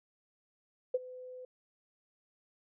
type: tone with ADSR envelope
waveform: sine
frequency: 506 Hz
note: B4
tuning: 42 cents sharp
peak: -24 dBFS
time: 0.94-1.45 s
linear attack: 7 ms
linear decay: 30 ms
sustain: -20 dB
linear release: 3 ms
effects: none